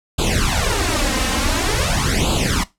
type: noise with flanger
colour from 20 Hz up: pink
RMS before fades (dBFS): -18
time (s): 0.18-2.64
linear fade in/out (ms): 10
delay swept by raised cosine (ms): 0.26 to 3.86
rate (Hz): 0.47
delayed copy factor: +0.95
effects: noise-tail reverb RT60 0.2 s tail -18 dB re dry + low-pass 9000 Hz 12 dB/octave